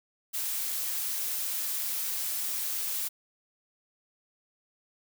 blue noise, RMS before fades -32 dBFS, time 0.33-3.09 s, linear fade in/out 20 ms, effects none

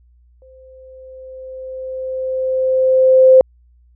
sine tone with exponential growth, 520 Hz, C5, 11 cents flat, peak -3 dBFS, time 0.42-3.41 s, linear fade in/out 1 ms, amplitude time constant 650 ms, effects added 60 Hz sine -48 dBFS peak until 3.95 s

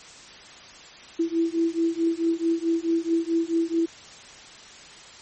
sine beating tone pair, 329.6 / 334.2 Hz, E4 / E4, 0 / +24 cents, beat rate 4.6 Hz, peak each -24 dBFS, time 1.19-3.86 s, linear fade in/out 10 ms, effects white hiss -45 dBFS RMS until 5.21 s + MP3 32 kbps

